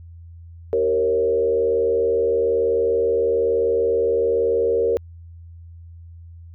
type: tone with frequency modulation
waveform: sine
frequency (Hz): 463.4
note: A#4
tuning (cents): -10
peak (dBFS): -16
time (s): 0.73-4.97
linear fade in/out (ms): 0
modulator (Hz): 78.9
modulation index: 0.86
effects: added 84 Hz sine -38 dBFS peak until 6.54 s